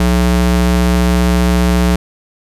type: ring-modulated tone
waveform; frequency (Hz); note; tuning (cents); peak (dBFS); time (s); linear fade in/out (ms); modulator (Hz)
square; 122.2; B2; -18; -7; 0-1.96; 5; 57.4
effects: resampled to 32000 Hz